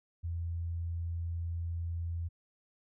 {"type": "tone", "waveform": "sine", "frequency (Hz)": 84.5, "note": "E2", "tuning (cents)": 43, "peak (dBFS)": -33, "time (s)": [0.23, 2.29], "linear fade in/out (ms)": 20, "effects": []}